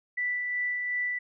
sine tone with tremolo, 1974 Hz, B6, 1 cent flat, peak -26 dBFS, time 0.17-1.19 s, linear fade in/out 10 ms, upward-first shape sine, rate 2.7 Hz, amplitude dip 30%, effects none

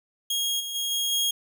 sawtooth tone with level steps, 3272 Hz, G#7, 26 cents flat, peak -21 / -28 / -23 / -21 / -19 dBFS, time 0.3-1.31 s, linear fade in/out 5 ms, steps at 0.59 / 0.74 / 0.9 / 1.11 s, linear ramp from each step 20 ms, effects none

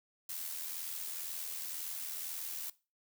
blue noise with amplitude modulation, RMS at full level -39 dBFS, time 0.29-2.7 s, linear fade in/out 5 ms, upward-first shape sine, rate 82 Hz, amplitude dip 45%, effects noise-tail reverb RT60 0.3 s tail -19 dB re dry

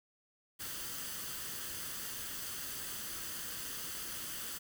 white noise with comb filter, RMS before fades -42 dBFS, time 0.59-4.59 s, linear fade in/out 20 ms, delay 0.64 ms, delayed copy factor +0.5, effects none

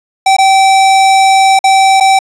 square tone with dropouts, 773 Hz, G5, 24 cents flat, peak -5 dBFS, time 0.26-2.19 s, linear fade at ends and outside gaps 5 ms, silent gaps 0.367-0.384 / 1.591-1.64 / 2.001-2.007 s, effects resampled to 22050 Hz + 7-bit

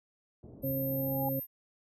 pink low-pass noise, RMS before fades -49 dBFS, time 0.43-1.3 s, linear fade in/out 2 ms, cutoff 530 Hz, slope 24 dB/octave
sine tone, 13200 Hz, G#9, 12 cents flat, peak -36 dBFS, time 0.62-1.47 s, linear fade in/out 50 ms
harmonic tone, 134.5 Hz, C3, 48 cents sharp, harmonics 1 / 2 / 4, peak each -35 / -35 / -35 dBFS, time 0.63-1.4 s, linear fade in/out 10 ms
sine tone with exponential growth, 820 Hz, G#5, 22 cents flat, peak -31 dBFS, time 0.78-1.29 s, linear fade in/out 5 ms, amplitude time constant 110 ms
effects high-pass 60 Hz 12 dB/octave

